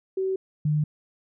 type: tone pair in turn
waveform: sine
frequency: 380.5 / 151 Hz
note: F#4 / D3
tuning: +48 / +48 cents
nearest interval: octave + major third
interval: 1600 cents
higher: first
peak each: -23 / -20 dBFS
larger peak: second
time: 0.17-0.36 / 0.65-0.84 s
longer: neither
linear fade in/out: 5 ms
effects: none